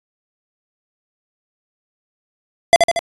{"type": "tone with echo", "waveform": "square", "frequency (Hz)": 680, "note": "F5", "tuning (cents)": -46, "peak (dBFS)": -5, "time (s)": [2.73, 2.76], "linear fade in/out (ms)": 0, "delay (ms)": 77, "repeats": 3, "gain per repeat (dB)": -4, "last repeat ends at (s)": 2.991, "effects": ["resampled to 24000 Hz"]}